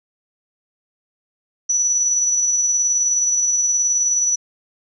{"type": "tone with tremolo", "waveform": "sine", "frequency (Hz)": 5920, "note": "F#8", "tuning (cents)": 0, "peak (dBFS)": -14, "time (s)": [1.69, 4.36], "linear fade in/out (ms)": 10, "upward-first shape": "square", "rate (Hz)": 19, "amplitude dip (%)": 25, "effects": []}